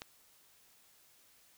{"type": "click", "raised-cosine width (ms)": 0.2, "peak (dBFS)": -24, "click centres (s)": 0.019, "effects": ["white hiss -65 dBFS RMS until 1.57 s"]}